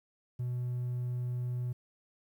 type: tone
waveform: triangle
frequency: 123.47 Hz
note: B2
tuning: in tune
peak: -29 dBFS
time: 0.39-1.73 s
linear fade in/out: 10 ms
effects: tanh soft clip ceiling -26 dBFS + 11-bit